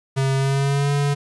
square tone with pitch glide, 134.9 to 142.92 Hz, C#3 to D3, -47 to -47 cents, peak -18 dBFS, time 0.16-1.15 s, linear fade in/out 20 ms, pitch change +100 cents, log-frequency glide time 0.36-0.92 s, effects resampled to 24000 Hz + 9-bit

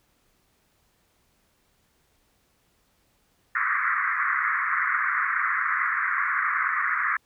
pink band-pass noise, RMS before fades -25 dBFS, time 3.55-7.17 s, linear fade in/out 5 ms, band 1100 to 2100 Hz, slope 96 dB/octave, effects pink hiss -67 dBFS RMS until 7.25 s

